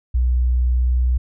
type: tone with pitch glide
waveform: sine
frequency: 61.74 to 62.1 Hz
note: B1 to B1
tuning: 0 to +10 cents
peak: -14 dBFS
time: 0.14-1.18 s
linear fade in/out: 10 ms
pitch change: +10 cents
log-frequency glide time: 0.73-0.96 s
effects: none